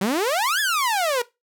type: exponential two-way sweep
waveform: sawtooth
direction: up then down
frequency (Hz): 180.9 to 1758 to 463.8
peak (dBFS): -16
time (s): 0.01-1.22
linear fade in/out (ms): 5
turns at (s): 0.6
effects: noise-tail reverb RT60 0.2 s tail -18 dB re dry